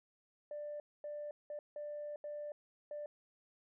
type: tone bursts at uneven times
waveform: sine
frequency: 591 Hz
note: D5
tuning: 11 cents sharp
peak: -40 dBFS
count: 6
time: 0.51-0.8 / 1.04-1.31 / 1.5-1.59 / 1.76-2.16 / 2.24-2.52 / 2.91-3.06 s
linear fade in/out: 2 ms
effects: tanh soft clip ceiling -37 dBFS